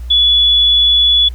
sine tone, 3419 Hz, G#7, 50 cents sharp, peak -7 dBFS, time 0.1-1.29 s, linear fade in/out 10 ms, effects added 60 Hz sine -23 dBFS peak until 1.34 s + pink hiss -47 dBFS RMS until 1.34 s

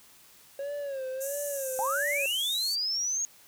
triangle tone with vibrato, 548 Hz, C#5, 20 cents flat, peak -30 dBFS, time 0.59-2.26 s, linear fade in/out 2 ms, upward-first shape sine, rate 1.5 Hz, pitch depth 97 cents each way
pink band-pass noise, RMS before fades -38 dBFS, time 1.2-2.76 s, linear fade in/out 20 ms, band 5900 to 15000 Hz, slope 96 dB/octave
sine linear sweep, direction up, 768 to 6645 Hz, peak -27 dBFS, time 1.79-3.25 s, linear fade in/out 0 ms
effects white hiss -56 dBFS RMS until 3.47 s

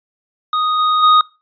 square tone with level steps, 1244.5 Hz, D#6, in tune, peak -15 / -13 / -8 dBFS, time 0.53-1.21 s, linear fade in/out 2 ms, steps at 0.78 / 1.02 s, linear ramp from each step 20 ms, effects noise-tail reverb RT60 0.3 s tail -24 dB re dry + resampled to 11025 Hz

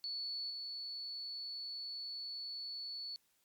sine tone with level steps, 4435 Hz, C#8, in tune, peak -38 / -41 dBFS, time 0.04-3.16 s, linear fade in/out 0 ms, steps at 0.5 s, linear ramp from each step 5 ms, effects white hiss -75 dBFS RMS until 3.44 s + MP3 96 kbps

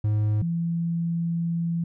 triangle / sine tone pair in turn, 106.1 / 168.42 Hz, G#2 / E3, +38 / +37 cents, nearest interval minor sixth, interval 799 cents, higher second, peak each -18 / -23 dBFS, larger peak first, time 0.04-0.42 / 0.42-1.84 s, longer second, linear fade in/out 5 ms, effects none

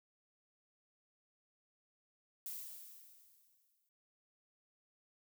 violet noise with exponential decay, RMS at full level -43 dBFS, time 2.46-3.89 s, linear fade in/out 1 ms, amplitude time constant 310 ms, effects noise-tail reverb RT60 0.3 s tail -24 dB re dry

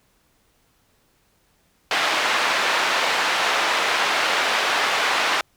pink band-pass noise, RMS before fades -21 dBFS, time 1.91-5.41 s, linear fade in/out 2 ms, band 810 to 3500 Hz, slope 12 dB/octave, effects pink hiss -63 dBFS RMS until 5.56 s

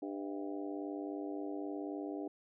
harmonic tone with a mistuned harmonic, 99 Hz, G2, 18 cents sharp, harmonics 3 / 4 / 5 / 6 / 7 / 8, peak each -40 / -44 / -49 / -50 / -50 / -53 dBFS, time 0.02-2.28 s, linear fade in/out 5 ms, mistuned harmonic 6, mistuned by +100 cents, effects none

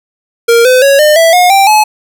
square tone with pitch steps, 466.2 / 508.4 / 554.4 / 604.6 / 659.3 / 719 / 784.1 / 855 Hz, A#4 / C5 / C#5 / D#5 / E5 / F#5 / G5 / A5, 0 / -50 / 0 / -50 / 0 / -50 / 0 / -50 cents, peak -4 dBFS, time 0.48-1.84 s, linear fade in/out 10 ms, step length 170 ms, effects none

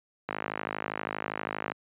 click train, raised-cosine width 0.5 ms, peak -15 dBFS, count 76, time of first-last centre 0.29-1.719 s, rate 52.5 Hz, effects high-pass 150 Hz 12 dB/octave + resampled to 8000 Hz

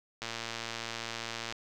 click train, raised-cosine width 0.2 ms, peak -19 dBFS, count 151, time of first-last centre 0.22-1.524 s, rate 115 Hz, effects none

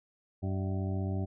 harmonic tone with a mistuned harmonic, 95.4 Hz, G2, 47 cents flat, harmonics 1 / 2 / 3 / 4 / 6 / 7 / 8, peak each -31 / -37 / -41 / -43 / -47 / -48 / -49 dBFS, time 0.42-1.26 s, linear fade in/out 20 ms, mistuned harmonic 6, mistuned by +73 cents, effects none

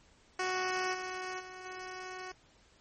10% pulse tone with level steps, 370 Hz, F#4, in tune, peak -23 / -29 / -37 / -33 dBFS, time 0.39-2.32 s, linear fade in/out 5 ms, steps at 0.93 / 1.39 / 1.64 s, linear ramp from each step 20 ms, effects pink hiss -64 dBFS RMS until 2.8 s + MP3 32 kbps

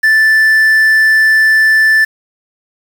triangle tone with quantisation, 1760 Hz, A6, in tune, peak -4 dBFS, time 0.03-2.05 s, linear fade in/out 10 ms, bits 5, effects none

